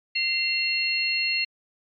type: tone cluster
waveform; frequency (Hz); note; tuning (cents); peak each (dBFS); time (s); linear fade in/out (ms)
sine; 2090 / 2736 / 4286; C7 / F7 / C8; -2 / -36 / +41; -29 / -25 / -26; 0.15-1.45; 10
effects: MP3 64 kbps